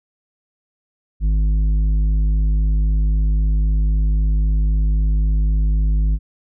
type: tone with tanh clipping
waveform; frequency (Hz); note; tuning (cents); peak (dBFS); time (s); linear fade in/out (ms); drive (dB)
triangle; 51.9; G#1; 0; -15; 1.2-6.19; 50; 12
effects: none